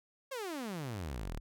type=exponential sweep; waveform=sawtooth; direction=down; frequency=560 to 32.71 Hz; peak=-34 dBFS; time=0.31-1.4 s; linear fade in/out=10 ms; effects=none